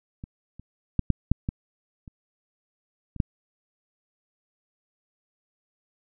clicks, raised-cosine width 5 ms, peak -24 / -30 / -9 / -7 / -6 / -14 / -30 / -24 / -9 dBFS, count 9, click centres 0.239 / 0.596 / 0.993 / 1.103 / 1.316 / 1.489 / 2.078 / 3.163 / 3.202 s, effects none

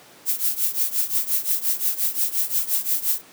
violet noise with tremolo, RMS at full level -19 dBFS, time 0.25-3.22 s, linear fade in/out 50 ms, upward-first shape triangle, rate 5.7 Hz, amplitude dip 90%, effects pink hiss -48 dBFS RMS until 3.32 s + high-pass 200 Hz 12 dB/octave

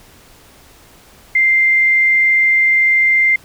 sine tone, 2093 Hz, C7, in tune, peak -9 dBFS, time 1.35-3.36 s, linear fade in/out 5 ms, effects pink hiss -45 dBFS RMS until 3.44 s

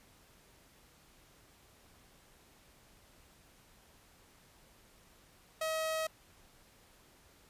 sawtooth tone, 637 Hz, D#5, 41 cents sharp, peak -29 dBFS, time 5.61-6.07 s, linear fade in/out 5 ms, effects pink hiss -63 dBFS RMS until 7.49 s + resampled to 32000 Hz

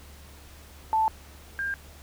sine tone pair in turn, 880 / 1600 Hz, A5 / G6, 0 / +35 cents, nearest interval minor seventh, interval 1035 cents, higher second, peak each -20 / -27 dBFS, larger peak first, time 0.93-1.08 / 1.59-1.74 s, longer neither, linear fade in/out 0 ms, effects added 72 Hz sine -48 dBFS peak until 2.02 s + pink hiss -51 dBFS RMS until 2.02 s

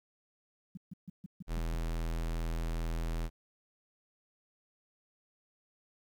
sine tone bursts, 182.4 Hz, F#3, 24 cents flat, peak -40 dBFS, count 7, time 0.75-1.751 s, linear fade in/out 5 ms, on 23 ms, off 140 ms
square tone, 41.2 Hz, E1, in tune, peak -33 dBFS, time 1.47-3.3 s, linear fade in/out 50 ms
effects 12-bit

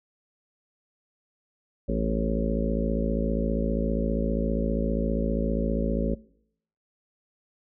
harmonic tone with a mistuned harmonic, 55 Hz, A1, in tune, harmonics 1 / 3 / 4 / 5 / 6 / 7 / 8 / 9 / 10, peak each -28 / -32 / -30 / -34 / -41 / -35 / -35 / -40 / -33 dBFS, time 1.88-6.15 s, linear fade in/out 10 ms, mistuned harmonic 9, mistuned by -24 cents, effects noise-tail reverb RT60 0.7 s tail -22 dB re dry

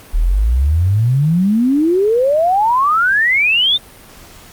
sine exponential sweep, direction up, 36.7 to 3659 Hz, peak -10 dBFS, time 0.13-3.78 s, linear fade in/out 20 ms, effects pink hiss -40 dBFS RMS until 4.52 s + Opus 48 kbps

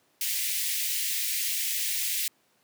white high-pass noise, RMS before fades -29 dBFS, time 0.21-2.28 s, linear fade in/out 2 ms, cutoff 1900 Hz, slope 48 dB/octave, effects pink hiss -67 dBFS RMS until 2.63 s + high-pass 200 Hz 12 dB/octave

